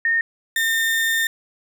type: tone pair in turn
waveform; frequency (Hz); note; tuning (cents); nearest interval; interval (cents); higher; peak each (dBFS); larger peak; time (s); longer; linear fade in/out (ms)
sine / 35% pulse; 1834 / 1815; A#6 / A#6; -29 / -47; unison; 18; first; -16; neither; 0.05-0.21 / 0.56-1.27; second; 2
effects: none